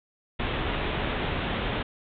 pink low-pass noise, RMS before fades -29 dBFS, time 0.39-1.83 s, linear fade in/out 10 ms, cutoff 3700 Hz, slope 96 dB/octave, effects none

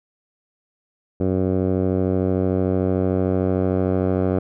10% pulse tone with low-pass filter sweep, 93.3 Hz, F#2, 15 cents sharp, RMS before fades -20 dBFS, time 1.2-4.39 s, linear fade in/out 5 ms, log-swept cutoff 480 to 760 Hz, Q 0.99, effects none

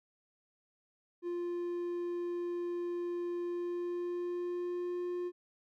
triangle tone with pitch glide, 349.2 to 354.7 Hz, F4 to F4, 0 to +27 cents, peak -32 dBFS, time 1.22-5.32 s, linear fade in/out 50 ms, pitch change +27 cents, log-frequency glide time 3.43-5.03 s, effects none

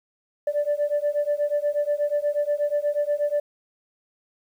sine beating tone pair, 582 / 590.3 Hz, D5 / D5, -16 / +9 cents, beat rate 8.3 Hz, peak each -23 dBFS, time 0.47-3.4 s, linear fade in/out 5 ms, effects tanh soft clip ceiling -16 dBFS + 9-bit

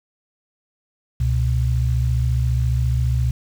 sine tone pair together, 67.9 / 122.5 Hz, C#2 / B2, -35 / -14 cents, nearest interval minor seventh, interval 1021 cents, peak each -19 dBFS, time 1.2-3.31 s, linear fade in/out 5 ms, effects 7-bit

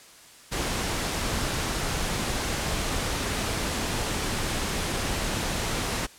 pink noise, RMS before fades -28 dBFS, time 0.51-6.07 s, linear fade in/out 20 ms, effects white hiss -50 dBFS RMS until 6.18 s + low-pass 10000 Hz 12 dB/octave

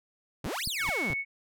sawtooth exponential two-way sweep, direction up then down, 118.4 to 5274 to 118.4 Hz, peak -28 dBFS, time 0.44-1.14 s, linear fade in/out 5 ms, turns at 0.66 s
click train, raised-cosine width 5 ms, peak -25 dBFS, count 4, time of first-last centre 0.46-1.104 s, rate 4.66 Hz
pink noise with exponential growth, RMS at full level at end -38 dBFS, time 0.69-0.9 s, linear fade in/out 5 ms, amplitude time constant 44 ms
sine tone, 2212 Hz, C#7, 4 cents flat, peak -29 dBFS, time 0.76-1.25 s, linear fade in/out 50 ms
effects none

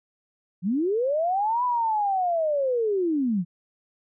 sine linear two-way sweep, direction up then down, 162.1 to 1002 to 162.1 Hz, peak -21 dBFS, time 0.62-3.45 s, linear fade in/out 50 ms, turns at 1.64 s, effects none

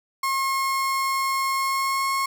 35% pulse tone with pitch glide, 1078 to 1086.1 Hz, C#6 to C#6, -49 to -36 cents, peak -20 dBFS, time 0.23-2.26 s, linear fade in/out 5 ms, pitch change +13 cents, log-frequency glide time 1.53-2.06 s, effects none

